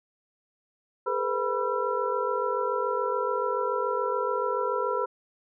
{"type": "tone cluster", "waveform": "sine", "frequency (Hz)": [411, 458, 505, 982, 1349], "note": ["G#4", "A#4", "B4", "B5", "E6"], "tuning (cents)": [-18, -31, 39, -10, 40], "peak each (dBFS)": [-32, -33, -30, -30, -32], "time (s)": [1.06, 5.06], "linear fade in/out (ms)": 10, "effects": []}